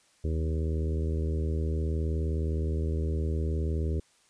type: harmonic tone with a mistuned harmonic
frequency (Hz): 79.4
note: D#2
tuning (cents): +36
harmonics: 1 / 2 / 3 / 4 / 5 / 6 / 7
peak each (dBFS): -27 / -36 / -40 / -40 / -38 / -43 / -49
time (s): 0.24-4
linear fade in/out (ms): 5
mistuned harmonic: 1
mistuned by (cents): -50
effects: white hiss -64 dBFS RMS until 4.29 s + resampled to 22050 Hz